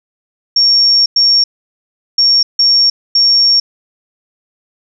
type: tone bursts at uneven times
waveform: sine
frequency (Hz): 5520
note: F8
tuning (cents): -21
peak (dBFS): -6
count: 5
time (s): 0.56-1.06 / 1.16-1.44 / 2.18-2.43 / 2.59-2.9 / 3.15-3.6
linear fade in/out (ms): 5
effects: none